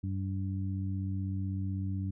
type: harmonic tone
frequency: 96 Hz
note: G2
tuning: 36 cents flat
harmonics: 1 / 2 / 3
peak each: -32 / -38 / -42 dBFS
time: 0.03-2.11 s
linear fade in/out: 10 ms
effects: none